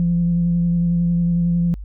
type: tone with vibrato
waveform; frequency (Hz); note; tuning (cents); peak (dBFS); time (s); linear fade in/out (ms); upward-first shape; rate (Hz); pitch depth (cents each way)
sine; 171.8; F3; -28; -14; 0-1.74; 0; sine; 11; 18
effects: tanh soft clip ceiling -10 dBFS + added 50 Hz sine -29 dBFS peak until 1.84 s